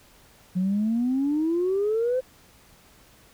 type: exponential sweep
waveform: sine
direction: up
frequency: 178.6 to 523.3 Hz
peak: -20 dBFS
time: 0.55-2.21 s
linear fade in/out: 20 ms
effects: tanh soft clip ceiling -17 dBFS + pink hiss -55 dBFS RMS until 3.33 s